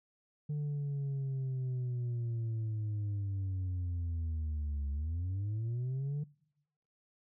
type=linear two-way sweep; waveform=sine; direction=down then up; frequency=149.3 to 69.6 to 149.3 Hz; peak=-30 dBFS; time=0.49-6.24 s; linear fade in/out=10 ms; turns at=4.91 s; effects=noise-tail reverb RT60 0.9 s tail -25 dB re dry + tanh soft clip ceiling -32 dBFS